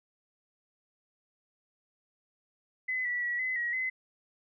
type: tone with pitch steps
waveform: sine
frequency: 2023 / 1951 / 1931 / 2025 / 1906 / 2038 Hz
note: B6 / B6 / B6 / B6 / A#6 / C7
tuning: +41 / -22 / -39 / +43 / +38 / -46 cents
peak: -29 dBFS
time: 2.88-3.9 s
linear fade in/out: 10 ms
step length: 170 ms
effects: none

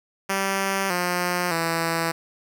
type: tone with pitch steps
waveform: 5% pulse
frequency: 194.6 / 177.8 / 165.5 Hz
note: G3 / F3 / E3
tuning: -12 / +31 / +7 cents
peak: -11 dBFS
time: 0.29-2.12 s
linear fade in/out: 10 ms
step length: 610 ms
effects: none

